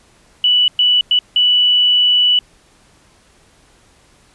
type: tone bursts at uneven times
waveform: sine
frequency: 2960 Hz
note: F#7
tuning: in tune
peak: -9 dBFS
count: 4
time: 0.44-0.68 / 0.79-1.01 / 1.11-1.19 / 1.36-2.39 s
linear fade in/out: 2 ms
effects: pink hiss -51 dBFS RMS until 4.34 s + resampled to 24000 Hz